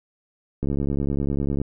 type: click train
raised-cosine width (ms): 3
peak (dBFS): -13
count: 70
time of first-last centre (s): 0.63-1.616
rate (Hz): 70
effects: none